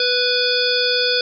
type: harmonic tone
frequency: 493.9 Hz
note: B4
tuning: in tune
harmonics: 1 / 3 / 5 / 7 / 9 / 10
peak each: -21 / -23 / -27 / -23 / -22 / -22 dBFS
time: 0-1.21 s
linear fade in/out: 2 ms
effects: none